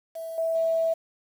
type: tone with level steps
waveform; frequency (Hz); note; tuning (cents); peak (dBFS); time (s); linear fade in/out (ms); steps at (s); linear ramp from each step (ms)
sine; 655; E5; -11; -32 / -23 / -21; 0.15-0.94; 10; 0.38 / 0.55; 2
effects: 8-bit